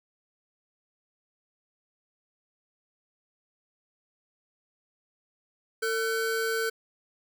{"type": "tone pair together", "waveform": "square", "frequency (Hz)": [450, 1513.6], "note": ["A4", "F#6"], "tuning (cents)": [39, 39], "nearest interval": "octave + major sixth", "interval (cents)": 2100, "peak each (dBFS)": [-29, -31], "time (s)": [5.82, 6.7], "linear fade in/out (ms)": 10, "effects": []}